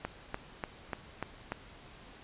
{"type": "click train", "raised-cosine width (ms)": 0.5, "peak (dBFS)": -19, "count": 6, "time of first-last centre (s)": [0.05, 1.521], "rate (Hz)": 3.4, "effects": ["pink hiss -53 dBFS RMS until 2.23 s", "resampled to 8000 Hz"]}